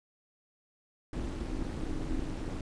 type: noise with amplitude modulation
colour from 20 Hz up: brown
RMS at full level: -31 dBFS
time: 1.13-2.61 s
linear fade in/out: 2 ms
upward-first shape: sine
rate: 290 Hz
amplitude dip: 90%
effects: resampled to 22050 Hz